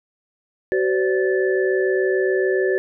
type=tone cluster; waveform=sine; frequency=378.6 / 509 / 576 / 1744 Hz; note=F#4 / C5 / D5 / A6; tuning=+40 / -48 / -34 / -16 cents; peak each=-18 / -24 / -27 / -26 dBFS; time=0.72-2.78 s; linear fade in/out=0 ms; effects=none